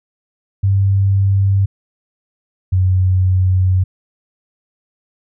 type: tone pair in turn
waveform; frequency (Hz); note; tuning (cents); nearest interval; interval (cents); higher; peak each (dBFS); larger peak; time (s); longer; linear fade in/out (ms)
sine; 98 / 92.79; G2 / F#2; 0 / +5; minor second; 95; first; -10; neither; 0.63-1.66 / 2.72-3.84; second; 10
effects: none